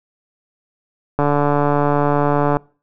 click train, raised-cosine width 1 ms, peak -3 dBFS, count 201, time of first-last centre 1.19-2.569 s, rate 145 Hz, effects noise-tail reverb RT60 0.4 s tail -25 dB re dry

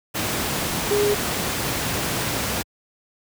sine tone in noise, 412.7 Hz, G#4, 11 cents flat, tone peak -17 dBFS, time 0.9-1.15 s, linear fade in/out 20 ms, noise pink, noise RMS -24 dBFS, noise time 0.14-2.63 s, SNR +4 dB, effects high-pass 80 Hz 12 dB/octave

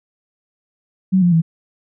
sine tone with pitch steps, 188.3 / 175.69 / 163.92 Hz, F#3 / F3 / E3, +31 / +11 / -9 cents, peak -10 dBFS, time 1.12-1.42 s, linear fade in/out 20 ms, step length 100 ms, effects none

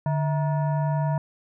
sine tone with frequency modulation, 148.2 Hz, D3, 16 cents sharp, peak -21 dBFS, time 0.06-1.18 s, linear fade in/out 2 ms, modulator 797 Hz, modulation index 0.65, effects none

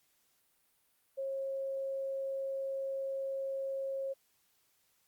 sine tone, 541 Hz, C#5, 42 cents flat, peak -34 dBFS, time 1.17-4.14 s, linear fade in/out 20 ms, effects white hiss -73 dBFS RMS until 5.07 s + Opus 48 kbps

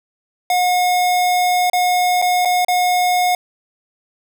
square tone with dropouts, 722 Hz, F#5, 43 cents flat, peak -14 dBFS, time 0.5-3.35 s, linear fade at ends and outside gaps 2 ms, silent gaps 1.699-1.732 / 2.217-2.223 / 2.45-2.455 / 2.648-2.683 s, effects none

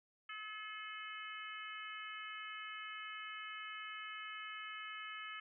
harmonic tone, 429.2 Hz, A4, 43 cents flat, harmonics 3 / 4 / 5 / 6 / 7, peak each -49 / -51 / -51 / -54 / -52 dBFS, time 0.29-5.4 s, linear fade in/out 5 ms, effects none

